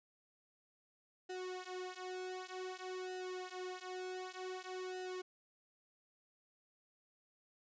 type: tone with flanger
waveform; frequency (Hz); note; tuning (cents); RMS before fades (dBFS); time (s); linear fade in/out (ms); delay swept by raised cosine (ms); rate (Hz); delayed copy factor
sawtooth; 368.8; F#4; -6; -45; 1.29-5.22; 10; 0.87 to 6.47; 0.54; -0.95
effects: resampled to 16000 Hz